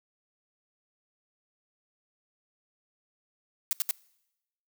blue noise bursts, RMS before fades -27 dBFS, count 3, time 3.71-3.91 s, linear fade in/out 0 ms, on 20 ms, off 70 ms, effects noise-tail reverb RT60 0.9 s tail -24 dB re dry

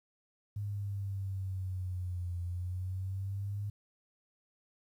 sine exponential two-way sweep, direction down then up, 103.2 to 87.31 to 103.2 Hz, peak -34 dBFS, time 0.56-3.7 s, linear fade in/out 5 ms, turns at 2.41 s, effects 11-bit

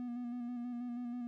triangle tone with vibrato, 242.4 Hz, B3, 32 cents flat, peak -36 dBFS, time 0-1.27 s, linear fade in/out 0 ms, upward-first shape square, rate 6.2 Hz, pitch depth 26 cents each way, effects none

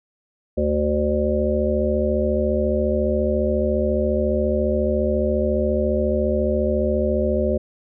harmonic tone, 74.4 Hz, D2, 23 cents sharp, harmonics 1 / 3 / 5 / 7 / 8, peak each -24 / -24 / -24 / -24 / -24 dBFS, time 0.57-7.58 s, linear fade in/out 10 ms, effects none

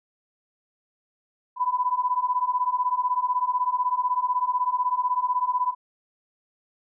sine beating tone pair, 987.8 / 1003.8 Hz, B5 / B5, 0 / +28 cents, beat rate 16 Hz, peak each -25 / -24 dBFS, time 1.56-5.75 s, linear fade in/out 50 ms, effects none

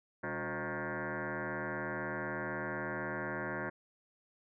sine tone with frequency modulation, 610 Hz, D#5, 34 cents flat, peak -35 dBFS, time 0.23-3.7 s, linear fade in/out 10 ms, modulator 162 Hz, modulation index 7.4, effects none

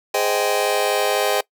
sawtooth chord, Ab major seventh, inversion none, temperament just, 415.3 / 519.1 / 623 / 778.7 Hz, Ab4 / C5 / Eb5 / G5, 0 / -14 / +2 / -12 cents, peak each -19 dBFS, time 0.14-1.41 s, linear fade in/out 5 ms, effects noise-tail reverb RT60 0.1 s tail -22 dB re dry

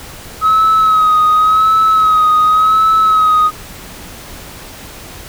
sine tone with vibrato, 1274 Hz, D#6, 41 cents sharp, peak -5 dBFS, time 0.41-3.51 s, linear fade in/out 50 ms, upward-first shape sine, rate 0.9 Hz, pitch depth 39 cents each way, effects tanh soft clip ceiling -5 dBFS + pink hiss -32 dBFS RMS until 5.28 s

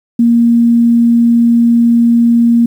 sine tone, 234.5 Hz, A#3, 11 cents sharp, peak -5 dBFS, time 0.19-2.66 s, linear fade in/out 5 ms, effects 7-bit

